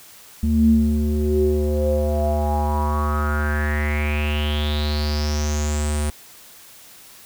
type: tone with low-pass filter sweep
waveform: square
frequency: 74.6 Hz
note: D2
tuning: 28 cents sharp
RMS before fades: -20 dBFS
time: 0.43-6.1 s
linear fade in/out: 0 ms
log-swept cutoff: 190 to 9500 Hz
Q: 8.1
effects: white hiss -45 dBFS RMS until 7.25 s